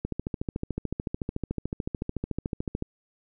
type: click train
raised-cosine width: 3 ms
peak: -16 dBFS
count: 39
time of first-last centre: 0.05-2.824 s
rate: 13.7 Hz
effects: none